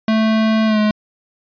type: tone with pitch glide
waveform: square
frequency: 220 to 212.5 Hz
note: A3 to G#3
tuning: 0 to +40 cents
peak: -13 dBFS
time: 0.08-0.91 s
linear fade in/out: 2 ms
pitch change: -60 cents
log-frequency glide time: 0.66-0.79 s
effects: resampled to 11025 Hz